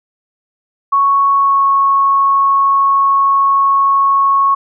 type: tone with pitch glide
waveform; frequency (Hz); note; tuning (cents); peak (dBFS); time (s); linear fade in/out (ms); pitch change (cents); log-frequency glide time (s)
sine; 1108.7 to 1101.7; C#6 to C#6; 0 to -11; -8; 0.92-4.55; 10; -11; 1.35-1.64
effects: none

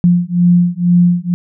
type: beating tone pair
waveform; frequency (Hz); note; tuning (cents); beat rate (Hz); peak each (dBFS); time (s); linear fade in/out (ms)
sine; 174.61 / 176.71; F3 / F3; 0 / +21; 2.1; -11; 0.04-1.34; 0
effects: none

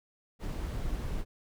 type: noise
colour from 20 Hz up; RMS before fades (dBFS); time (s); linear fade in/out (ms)
brown; -34; 0.39-1.25; 50
effects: none

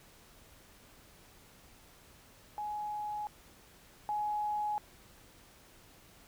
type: tone pair in turn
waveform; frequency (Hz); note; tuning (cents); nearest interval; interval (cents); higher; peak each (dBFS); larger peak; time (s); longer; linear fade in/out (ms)
sine; 839 / 839; G#5 / G#5; +17 / +17; unison; 0; neither; -35 / -31; second; 2.58-3.27 / 4.09-4.78; neither; 0
effects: pink hiss -59 dBFS RMS until 6.27 s

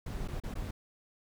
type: noise with dropouts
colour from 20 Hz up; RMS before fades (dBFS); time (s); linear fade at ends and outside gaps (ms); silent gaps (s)
brown; -37; 0.06-0.71; 5; 0.278-0.283 / 0.401-0.436 / 0.541-0.553
effects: none

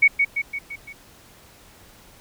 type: tone with echo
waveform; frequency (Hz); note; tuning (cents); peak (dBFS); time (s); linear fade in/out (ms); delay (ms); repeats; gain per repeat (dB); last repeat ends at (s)
sine; 2233; C#7; +12; -10; 0.02-0.08; 10; 170; 5; -5; 0.93
effects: pink hiss -50 dBFS RMS until 2.2 s

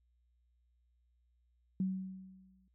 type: tone with exponential decay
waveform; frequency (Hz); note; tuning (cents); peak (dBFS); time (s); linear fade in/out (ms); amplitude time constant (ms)
sine; 188.6; F#3; +33; -29; 1.8-2.68; 2; 190
effects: added 60 Hz sine -70 dBFS peak until 2.74 s

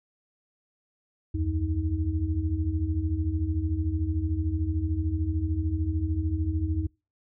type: tone cluster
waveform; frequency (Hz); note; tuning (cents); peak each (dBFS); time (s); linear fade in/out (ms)
sine; 75 / 88.4 / 315.2; D2 / F2 / D#4; +37 / +22 / +23; -29 / -27 / -32; 1.34-6.87; 10
effects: noise-tail reverb RT60 0.3 s tail -26 dB re dry

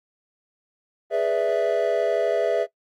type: chord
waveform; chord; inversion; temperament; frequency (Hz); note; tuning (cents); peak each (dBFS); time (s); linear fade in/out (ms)
triangle; E dominant seventh; first; equal; 415.3 / 493.9 / 587.3 / 659.3; G#4 / B4 / D5 / E5; 0 / 0 / 0 / 0; -24 / -24 / -25 / -20; 1.1-2.67; 50
effects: noise-tail reverb RT60 0.1 s tail -20 dB re dry + Opus 32 kbps

